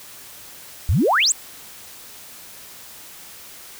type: exponential sweep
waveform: sine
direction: up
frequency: 67.6 to 8372 Hz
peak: -14 dBFS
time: 0.89-1.32 s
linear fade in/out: 0 ms
effects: white hiss -41 dBFS RMS until 3.79 s